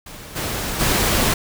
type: noise with level steps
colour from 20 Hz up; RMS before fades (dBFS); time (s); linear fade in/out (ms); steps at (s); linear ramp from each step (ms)
pink; -37 / -25 / -18; 0.06-1.34; 5; 0.35 / 0.79; 20
effects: none